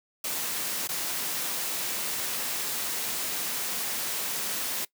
white noise with dropouts, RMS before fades -31 dBFS, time 0.24-4.85 s, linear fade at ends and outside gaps 5 ms, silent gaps 0.875-0.889 s, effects noise-tail reverb RT60 0.1 s tail -21 dB re dry + high-pass 150 Hz 12 dB/octave

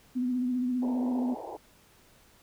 sine tone with vibrato, 250.2 Hz, B3, 23 cents sharp, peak -26 dBFS, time 0.15-1.35 s, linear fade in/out 20 ms, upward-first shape sine, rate 15 Hz, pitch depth 37 cents each way
white band-pass noise, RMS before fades -40 dBFS, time 0.82-1.57 s, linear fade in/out 10 ms, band 310 to 940 Hz, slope 96 dB/octave
effects pink hiss -60 dBFS RMS until 2.42 s

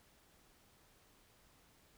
silence, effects pink hiss -68 dBFS RMS until 1.97 s

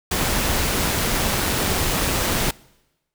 pink noise with amplitude modulation, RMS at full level -20 dBFS, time 0.11-2.51 s, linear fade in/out 5 ms, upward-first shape sine, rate 187 Hz, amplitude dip 30%, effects noise-tail reverb RT60 1.0 s tail -24 dB re dry

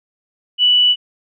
sine tone, 2960 Hz, F#7, in tune, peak -9 dBFS, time 0.58-0.96 s, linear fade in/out 50 ms, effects none

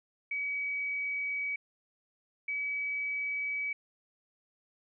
sine tone pair in turn, 2272 / 2281 Hz, C#7 / C#7, +42 / +49 cents, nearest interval unison, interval 7 cents, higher second, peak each -31 / -31 dBFS, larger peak neither, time 0.31-1.56 / 2.48-3.73 s, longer neither, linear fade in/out 5 ms, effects none

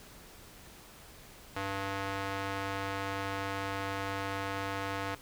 square tone with band-pass filter, 98 Hz, G2, in tune, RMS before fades -36 dBFS, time 1.56-5.15 s, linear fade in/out 5 ms, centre 1400 Hz, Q 0.72, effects pink hiss -53 dBFS RMS until 5.21 s

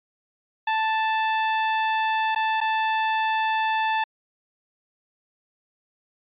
sawtooth tone with dropouts, 880 Hz, A5, in tune, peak -17 dBFS, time 0.67-4.04 s, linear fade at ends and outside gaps 5 ms, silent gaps 2.349-2.359 / 2.605-2.612 s, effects resampled to 8000 Hz

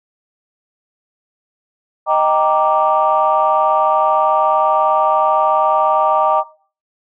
sine chord, Eb major seventh, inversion none, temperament equal, 622.3 / 784 / 932.3 / 1174.7 Hz, Eb5 / G5 / Bb5 / D6, 0 / 0 / 0 / 0 cents, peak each -16 dBFS, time 2.06-6.44 s, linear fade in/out 50 ms, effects noise-tail reverb RT60 0.4 s tail -18 dB re dry + tanh soft clip ceiling -2 dBFS

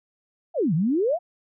sine exponential two-way sweep, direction down then up, 747 to 146.83 to 747 Hz, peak -19 dBFS, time 0.54-1.19 s, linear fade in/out 50 ms, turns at 0.74 s, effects none

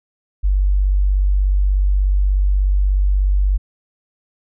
sine tone, 48.3 Hz, G1, 25 cents flat, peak -12 dBFS, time 0.43-3.58 s, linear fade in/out 20 ms, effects none

